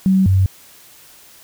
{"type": "tone pair in turn", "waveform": "sine", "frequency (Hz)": [190, 95], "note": ["F#3", "F#2"], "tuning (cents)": [46, 46], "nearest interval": "octave", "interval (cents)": 1200, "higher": "first", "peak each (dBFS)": -10, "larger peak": "neither", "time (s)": [[0.06, 0.26], [0.26, 0.46]], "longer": "neither", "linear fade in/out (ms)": 0, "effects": ["white hiss -45 dBFS RMS until 1.43 s"]}